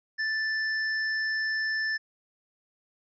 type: tone with hard clipping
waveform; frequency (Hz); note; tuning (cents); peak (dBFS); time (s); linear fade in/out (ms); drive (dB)
sine; 1760; A6; 0; -28; 0.18-1.98; 20; 15
effects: resampled to 16000 Hz